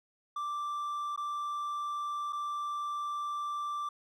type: tone with dropouts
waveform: triangle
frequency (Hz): 1174.7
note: D6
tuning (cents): 0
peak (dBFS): -31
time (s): 0.36-3.89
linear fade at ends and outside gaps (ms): 5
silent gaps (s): 1.162-1.175 / 2.325-2.329
effects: none